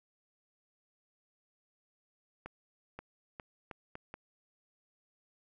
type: accelerating click train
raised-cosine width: 0.5 ms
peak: -28 dBFS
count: 6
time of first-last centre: 2.46-4.141 s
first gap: 530 ms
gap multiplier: 0.77
effects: none